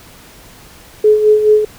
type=tone with tremolo; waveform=sine; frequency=425.9 Hz; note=G#4; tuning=44 cents sharp; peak=-4 dBFS; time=1.04-1.65 s; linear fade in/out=5 ms; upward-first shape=sine; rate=4.7 Hz; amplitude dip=60%; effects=pink hiss -40 dBFS RMS until 1.78 s